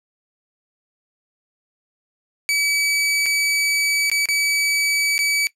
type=tone with dropouts; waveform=sawtooth; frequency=2288 Hz; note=D7; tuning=46 cents flat; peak=-14 dBFS; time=2.49-5.47 s; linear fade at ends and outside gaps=0 ms; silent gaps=3.259-3.263 / 4.099-4.115 / 4.256-4.287 / 5.18-5.19 s; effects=noise-tail reverb RT60 0.1 s tail -18 dB re dry + low-pass 12000 Hz 12 dB/octave